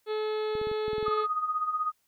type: harmonic tone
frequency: 430 Hz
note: A4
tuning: 40 cents flat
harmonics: 1 / 2 / 3 / 4 / 5 / 6 / 7 / 8 / 9 / 10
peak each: -28 / -41 / -41 / -48 / -49 / -50 / -57 / -47 / -52 / -50 dBFS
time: 0.06-1.27 s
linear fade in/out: 50 ms
type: clicks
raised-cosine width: 3 ms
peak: -28 dBFS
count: 9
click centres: 0.553 / 0.615 / 0.671 / 0.715 / 0.881 / 0.932 / 0.982 / 1.028 / 1.082 s
type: tone with tremolo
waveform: sine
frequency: 1244.5 Hz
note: D#6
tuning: in tune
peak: -24 dBFS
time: 1.05-1.92 s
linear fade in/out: 20 ms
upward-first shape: sine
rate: 16 Hz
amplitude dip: 65%
effects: white hiss -72 dBFS RMS until 2.07 s